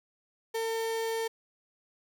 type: tone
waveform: 35% pulse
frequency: 451.8 Hz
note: A4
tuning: 46 cents sharp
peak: -28 dBFS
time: 0.54-1.28 s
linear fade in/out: 10 ms
effects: none